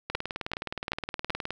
two click trains, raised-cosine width 0.3 ms, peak -16 / -12 dBFS, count 28 / 4, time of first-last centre 0.1-1.506 / 0.15-1.304 s, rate 19.2 / 2.6 Hz, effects none

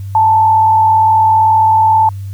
sine tone with frequency modulation, 881 Hz, A5, 2 cents sharp, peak -6 dBFS, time 0.15-2.09 s, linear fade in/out 2 ms, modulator 42.8 Hz, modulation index 0.37, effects added 98 Hz sine -21 dBFS peak until 2.33 s + white hiss -48 dBFS RMS until 2.33 s

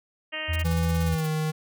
harmonic tone, 311.1 Hz, D#4, in tune, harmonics 1 / 2 / 3 / 4 / 5 / 6 / 7 / 8 / 9 / 10, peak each -46 / -38 / -46 / -43 / -44 / -34 / -40 / -39 / -35 / -41 dBFS, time 0.32-0.64 s, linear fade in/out 20 ms
sine tone, 83.1 Hz, E2, 15 cents sharp, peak -24 dBFS, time 0.48-1.16 s, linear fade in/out 20 ms
white noise bursts, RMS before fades -40 dBFS, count 13, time 0.53-1.268 s, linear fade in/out 5 ms, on 30 ms, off 29 ms
square tone with pitch glide, 166.1 to 155.87 Hz, E3 to D#3, +13 to +3 cents, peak -25 dBFS, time 0.64-1.52 s, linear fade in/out 20 ms, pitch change -110 cents, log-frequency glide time 1.05-1.27 s
effects none

